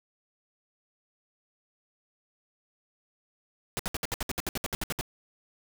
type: noise bursts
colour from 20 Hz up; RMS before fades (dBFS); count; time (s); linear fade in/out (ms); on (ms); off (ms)
pink; -31; 15; 3.77-5.011; 0; 23; 64
effects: none